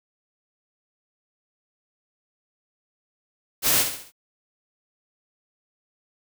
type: noise with echo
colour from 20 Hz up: white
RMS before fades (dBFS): -20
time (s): 3.62-3.85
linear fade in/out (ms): 50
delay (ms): 68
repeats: 4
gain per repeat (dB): -7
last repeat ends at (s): 4.122
effects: none